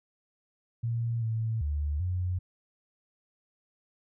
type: tone with pitch steps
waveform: sine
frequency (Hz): 116.5 / 112.1 / 73.7 / 90.5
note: A#2 / A2 / D2 / F#2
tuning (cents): -1 / +33 / +7 / -38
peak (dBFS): -27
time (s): 0.83-2.39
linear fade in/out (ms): 10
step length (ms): 390
effects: none